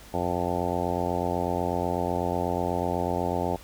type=harmonic tone; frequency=88.1 Hz; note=F2; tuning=16 cents sharp; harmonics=1 / 2 / 3 / 4 / 5 / 6 / 7 / 8 / 9 / 10; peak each=-34 / -34 / -34 / -34 / -34 / -34 / -34 / -34 / -34 / -34 dBFS; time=0.13-3.57 s; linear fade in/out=20 ms; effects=added 50 Hz sine -49 dBFS peak until 3.63 s + pink hiss -49 dBFS RMS until 3.63 s